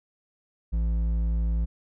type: tone with hard clipping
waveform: triangle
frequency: 56 Hz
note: A1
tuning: 31 cents sharp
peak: -24 dBFS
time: 0.72-1.66 s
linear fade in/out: 20 ms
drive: 10 dB
effects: none